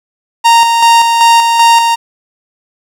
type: tone with tremolo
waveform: 45% pulse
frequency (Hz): 928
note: A#5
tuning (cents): -8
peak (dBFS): -3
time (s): 0.44-1.96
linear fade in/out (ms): 20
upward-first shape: square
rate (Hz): 2.6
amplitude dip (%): 40
effects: low-pass 10000 Hz 12 dB/octave + 7-bit